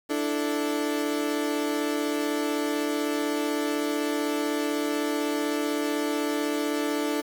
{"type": "chord", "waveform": "35% pulse", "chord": "D suspended second", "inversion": "none", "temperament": "equal", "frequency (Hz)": [293.7, 329.6, 440], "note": ["D4", "E4", "A4"], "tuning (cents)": [0, 0, 0], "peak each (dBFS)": [-26, -30, -29], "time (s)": [0.09, 7.22], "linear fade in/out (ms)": 20, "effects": ["8-bit"]}